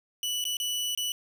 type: tone with dropouts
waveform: sawtooth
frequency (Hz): 2960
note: F#7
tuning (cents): 0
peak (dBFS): -25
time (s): 0.23-1.12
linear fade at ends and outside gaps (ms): 1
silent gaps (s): 0.441-0.452 / 0.569-0.6 / 0.95-0.975
effects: none